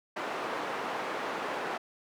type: band-pass noise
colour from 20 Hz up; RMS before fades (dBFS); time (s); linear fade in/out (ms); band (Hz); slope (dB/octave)
white; -35; 0.16-1.78; 10; 320 to 1200; 12
effects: none